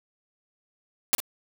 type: noise with echo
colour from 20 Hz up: white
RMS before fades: -20 dBFS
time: 1.13-1.15 s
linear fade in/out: 0 ms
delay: 52 ms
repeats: 1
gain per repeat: -11 dB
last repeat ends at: 1.202 s
effects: none